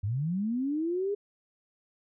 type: linear sweep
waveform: sine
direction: up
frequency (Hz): 92.5 to 415.3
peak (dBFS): -27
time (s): 0.03-1.15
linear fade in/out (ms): 10
effects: none